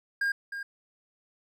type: tone with echo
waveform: triangle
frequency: 1615 Hz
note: G#6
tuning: 49 cents flat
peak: -23 dBFS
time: 0.21-0.32 s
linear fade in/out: 5 ms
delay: 310 ms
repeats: 1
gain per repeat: -9 dB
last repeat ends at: 0.63 s
effects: none